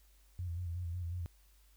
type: tone with vibrato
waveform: sine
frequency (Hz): 87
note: F2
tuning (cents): -6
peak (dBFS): -36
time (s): 0.39-1.26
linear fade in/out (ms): 0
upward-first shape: square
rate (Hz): 5.5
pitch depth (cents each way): 51
effects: added 50 Hz sine -62 dBFS peak until 1.76 s + white hiss -70 dBFS RMS until 1.76 s